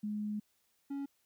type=tone pair in turn; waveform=sine / triangle; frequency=210 / 279 Hz; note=G#3 / C#4; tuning=+19 / +11 cents; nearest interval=perfect fourth; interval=492 cents; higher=second; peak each=-34 / -34 dBFS; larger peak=neither; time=0.03-0.4 / 0.9-1.06 s; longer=first; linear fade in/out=10 ms; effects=white hiss -75 dBFS RMS until 1.25 s